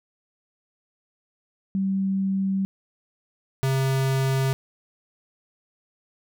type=tone pair in turn; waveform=sine / square; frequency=193.2 / 133.79 Hz; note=G3 / C3; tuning=-25 / +39 cents; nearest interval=tritone; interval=636 cents; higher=first; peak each=-21 dBFS; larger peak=neither; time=1.75-2.65 / 3.63-4.53 s; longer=neither; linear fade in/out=0 ms; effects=none